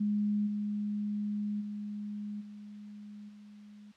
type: tone with level steps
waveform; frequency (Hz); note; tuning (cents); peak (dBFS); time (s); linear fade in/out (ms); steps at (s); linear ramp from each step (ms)
sine; 207.7; G#3; 0; -27 / -31 / -36 / -44 / -49; 0-3.92; 10; 0.46 / 1.6 / 2.4 / 3.28; 20
effects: white hiss -64 dBFS RMS until 3.96 s + low-pass 4000 Hz 12 dB/octave